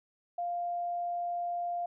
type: tone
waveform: sine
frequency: 698.5 Hz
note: F5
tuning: in tune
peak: -31 dBFS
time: 0.38-1.86 s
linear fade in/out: 5 ms
effects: none